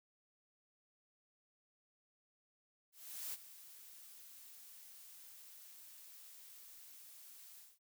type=noise with ADSR envelope; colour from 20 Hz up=blue; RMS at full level=-43 dBFS; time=2.92-7.79 s; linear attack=410 ms; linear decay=35 ms; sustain=-14 dB; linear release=200 ms; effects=none